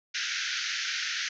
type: band-pass noise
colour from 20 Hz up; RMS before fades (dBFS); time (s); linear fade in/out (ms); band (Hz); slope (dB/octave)
pink; -32; 0.14-1.29; 10; 1400 to 6400; 96
effects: none